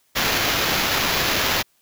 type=noise with sample-and-hold; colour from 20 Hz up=white; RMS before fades=-21 dBFS; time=0.15-1.63 s; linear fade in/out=20 ms; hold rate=8820 Hz; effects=white hiss -63 dBFS RMS until 1.81 s